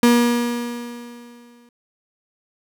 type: tone with exponential decay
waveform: 35% pulse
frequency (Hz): 239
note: A#3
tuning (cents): +43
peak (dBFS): -8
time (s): 0.03-1.69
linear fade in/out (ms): 2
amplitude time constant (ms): 360
effects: none